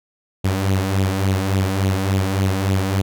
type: tone with flanger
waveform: sawtooth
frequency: 96.2 Hz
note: G2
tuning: 32 cents flat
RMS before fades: -19 dBFS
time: 0.44-3.02 s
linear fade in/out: 10 ms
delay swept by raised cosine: 0.28 to 4.08 ms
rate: 3.5 Hz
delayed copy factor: +0.6
effects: none